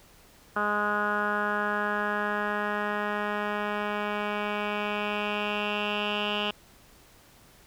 10% pulse tone with low-pass filter sweep, 207.7 Hz, G#3, in tune, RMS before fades -29 dBFS, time 0.56-6.51 s, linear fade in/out 5 ms, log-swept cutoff 1400 to 2900 Hz, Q 5.6, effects pink hiss -56 dBFS RMS until 7.66 s

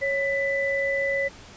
sine tone pair together, 552 / 1992.8 Hz, C#5 / B6, -7 / +15 cents, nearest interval octave + minor seventh, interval 2222 cents, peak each -25 dBFS, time 0.01-1.29 s, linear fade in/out 20 ms, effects pink hiss -46 dBFS RMS until 1.56 s + resampled to 16000 Hz

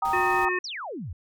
sine chord, Eb major, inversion first, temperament just, 777.8 / 933.4 / 1244.5 Hz, G5 / Bb5 / Eb6, -14 / +2 / 0 cents, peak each -27 dBFS, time 0.02-0.49 s, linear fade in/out 5 ms
pink noise, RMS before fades -42 dBFS, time 0.05-0.45 s, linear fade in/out 0 ms
harmonic tone, 363.3 Hz, F#4, 32 cents flat, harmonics 1 / 3 / 5 / 7, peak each -28 / -32 / -27 / -32 dBFS, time 0.13-0.59 s, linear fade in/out 5 ms
sine exponential sweep, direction down, 6080 to 70.2 Hz, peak -32 dBFS, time 0.64-1.13 s, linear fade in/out 5 ms
effects none

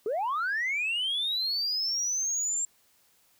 sine linear sweep, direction up, 392 to 7459 Hz, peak -25 dBFS, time 0.06-2.65 s, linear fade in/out 2 ms, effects tanh soft clip ceiling -24 dBFS + white hiss -65 dBFS RMS until 3.39 s

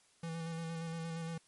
square tone with vibrato, 164.81 Hz, E3, in tune, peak -39 dBFS, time 0.23-1.38 s, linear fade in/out 5 ms, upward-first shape square, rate 8.6 Hz, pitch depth 20 cents each way, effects white hiss -68 dBFS RMS until 1.47 s + MP3 48 kbps

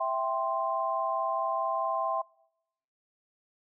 sine chord, C major, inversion first, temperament equal, 659.3 / 784 / 1046.5 Hz, E5 / G5 / C6, 0 / 0 / 0 cents, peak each -31 / -33 / -30 dBFS, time 0-2.22 s, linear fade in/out 10 ms, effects noise-tail reverb RT60 0.8 s tail -25 dB re dry

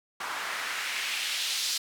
white noise with band-pass filter sweep, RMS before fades -32 dBFS, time 0.2-1.78 s, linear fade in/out 5 ms, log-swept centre 1100 to 4600 Hz, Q 1.5, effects none

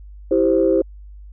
sine chord, C major, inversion first, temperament equal, 329.6 / 392 / 523.3 Hz, E4 / G4 / C5, 0 / 0 / 0 cents, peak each -17 dBFS, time 0.31-0.82 s, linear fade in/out 5 ms, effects tanh soft clip ceiling -4 dBFS + added 50 Hz sine -36 dBFS peak until 1.32 s

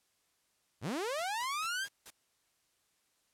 sawtooth linear sweep, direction up, 80.8 to 1656 Hz, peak -30 dBFS, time 0.81-1.88 s, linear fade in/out 50 ms
white noise bursts, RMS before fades -50 dBFS, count 5, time 1.18-2.105 s, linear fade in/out 5 ms, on 49 ms, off 170 ms
effects white hiss -75 dBFS RMS until 3.33 s + low-pass 11000 Hz 12 dB/octave

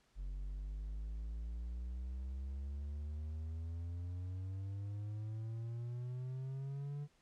triangle exponential sweep, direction up, 45.45 to 146.83 Hz, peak -38 dBFS, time 0.15-7.08 s, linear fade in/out 50 ms, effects pink hiss -73 dBFS RMS until 7.21 s + low-pass 8000 Hz 12 dB/octave

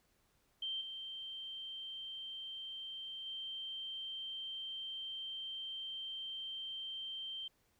sine tone with level steps, 3136 Hz, G7, in tune, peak -37 / -43 / -41 dBFS, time 0.62-7.48 s, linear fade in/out 5 ms, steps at 0.81 / 3.26 s, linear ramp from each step 2 ms, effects pink hiss -75 dBFS RMS until 7.79 s

